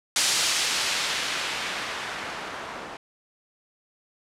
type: noise with low-pass filter sweep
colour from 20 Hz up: blue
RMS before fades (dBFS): -28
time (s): 0.16-2.97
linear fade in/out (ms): 2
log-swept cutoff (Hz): 6400 to 900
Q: 0.71
effects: low-pass 12000 Hz 12 dB/octave